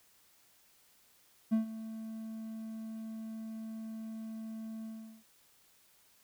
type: tone with ADSR envelope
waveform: triangle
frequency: 221.6 Hz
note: A3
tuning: 13 cents sharp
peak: -22 dBFS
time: 1.51-5.24 s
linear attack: 22 ms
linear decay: 120 ms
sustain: -16 dB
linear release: 390 ms
effects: white hiss -66 dBFS RMS until 6.23 s